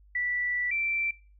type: tone pair in turn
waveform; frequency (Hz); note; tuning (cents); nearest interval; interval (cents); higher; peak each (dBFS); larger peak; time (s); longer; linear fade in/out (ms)
sine; 1964 / 2343; B6 / D7; -10 / -5; minor third; 305; second; -26; neither; 0.15-0.71 / 0.71-1.11; first; 5
effects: noise-tail reverb RT60 0.4 s tail -23 dB re dry + added 50 Hz sine -54 dBFS peak until 1.39 s